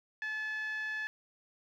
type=tone with band-pass filter; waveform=10% pulse; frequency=863 Hz; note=A5; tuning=34 cents flat; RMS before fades=-37 dBFS; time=0.22-1.07 s; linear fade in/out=0 ms; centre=1800 Hz; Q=6; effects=none